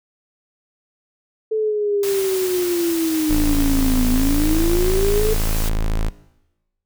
sine linear two-way sweep, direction down then up, 440 to 246.9 to 440 Hz, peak -17 dBFS, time 1.51-5.34 s, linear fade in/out 10 ms, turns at 4.09 s
white noise, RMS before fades -29 dBFS, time 2.03-5.69 s, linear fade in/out 2 ms
square tone, 27.02 Hz, A0, 30 cents flat, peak -18 dBFS, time 3.29-6.1 s, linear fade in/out 20 ms
effects noise-tail reverb RT60 1.0 s tail -18 dB re dry

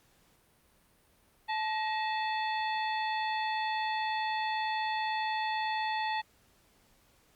harmonic tone with a mistuned harmonic, 871 Hz, A5, 18 cents flat, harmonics 1 / 2 / 3 / 4 / 5, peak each -31 / -37 / -41 / -43 / -45 dBFS, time 1.48-6.22 s, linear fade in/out 20 ms, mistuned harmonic 2, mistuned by +140 cents, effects pink hiss -66 dBFS RMS until 7.35 s + Opus 48 kbps

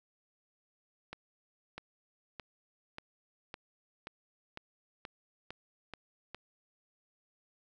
accelerating click train, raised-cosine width 0.3 ms, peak -26 dBFS, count 11, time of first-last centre 1.13-6.346 s, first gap 650 ms, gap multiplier 0.95, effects none

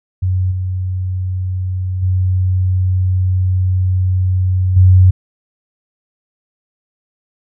sine tone with level steps, 92.5 Hz, F#2, in tune, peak -12 / -16 / -11 / -4 dBFS, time 0.22-5.11 s, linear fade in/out 10 ms, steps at 0.51 / 2.02 / 4.76 s, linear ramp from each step 10 ms, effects none

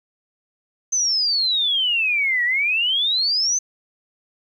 sine exponential two-way sweep, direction down then up, 6272 to 1891 to 6272 Hz, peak -17 dBFS, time 0.92-3.59 s, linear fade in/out 10 ms, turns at 2.44 s, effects 9-bit

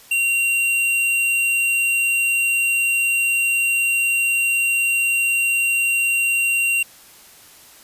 square tone, 2756 Hz, F7, 24 cents flat, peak -17 dBFS, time 0.11-6.83 s, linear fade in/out 5 ms, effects white hiss -46 dBFS RMS until 7.83 s + resampled to 32000 Hz

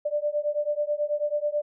sine beating tone pair, 587.3 / 596.5 Hz, D5 / D5, 0 / +27 cents, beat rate 9.2 Hz, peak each -27 dBFS, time 0.05-1.62 s, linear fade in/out 10 ms, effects none

